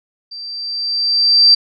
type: tone with level ramp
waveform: sine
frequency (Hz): 4688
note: D8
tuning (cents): -4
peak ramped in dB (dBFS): -28 to -4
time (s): 0.31-1.55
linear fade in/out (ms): 10
effects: none